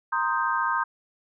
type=chord; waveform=sine; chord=C minor seventh; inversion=third; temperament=equal; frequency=932.3 / 1046.5 / 1244.5 / 1568 Hz; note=Bb5 / C6 / Eb6 / G6; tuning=0 / 0 / 0 / 0 cents; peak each=-28 dBFS; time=0.12-0.84 s; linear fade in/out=10 ms; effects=none